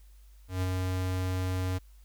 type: tone with ADSR envelope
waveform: square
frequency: 92.4 Hz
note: F#2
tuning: 2 cents flat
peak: -27 dBFS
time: 0.48-1.79 s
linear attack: 140 ms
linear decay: 35 ms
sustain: -2 dB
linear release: 20 ms
effects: added 50 Hz sine -51 dBFS peak until 2.04 s + white hiss -67 dBFS RMS until 2.04 s